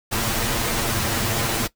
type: noise with comb filter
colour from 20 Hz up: pink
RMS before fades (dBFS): -23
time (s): 0.11-1.68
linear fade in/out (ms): 20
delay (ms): 8.8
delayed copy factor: +0.75
effects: noise-tail reverb RT60 0.1 s tail -18 dB re dry